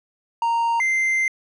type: tone pair in turn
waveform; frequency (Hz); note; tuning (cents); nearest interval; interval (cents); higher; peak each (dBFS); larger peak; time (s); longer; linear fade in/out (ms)
triangle; 928 / 2083; A#5 / C7; -8 / -8; octave + major second; 1400; second; -16; neither; 0.42-0.8 / 0.8-1.28; second; 2
effects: resampled to 24000 Hz